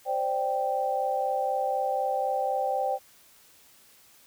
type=chord; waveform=sine; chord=C suspended second; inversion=none; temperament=equal; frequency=523.3 / 587.3 / 784 Hz; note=C5 / D5 / G5; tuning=0 / 0 / 0 cents; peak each=-30 / -32 / -27 dBFS; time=0.05-2.99 s; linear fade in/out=50 ms; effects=white hiss -57 dBFS RMS until 4.26 s